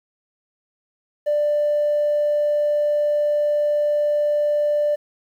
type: tone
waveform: triangle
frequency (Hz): 591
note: D5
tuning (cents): +11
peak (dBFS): -13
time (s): 1.26-4.96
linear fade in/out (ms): 20
effects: tanh soft clip ceiling -14 dBFS + 9-bit